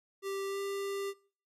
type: tone with pitch glide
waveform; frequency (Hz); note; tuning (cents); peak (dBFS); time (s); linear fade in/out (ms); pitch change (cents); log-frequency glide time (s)
square; 392 to 396.3; G4 to G4; 0 to +19; -35; 0.22-1.14; 50; +19; 0.47-0.59
effects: noise-tail reverb RT60 0.5 s tail -24 dB re dry + resampled to 32000 Hz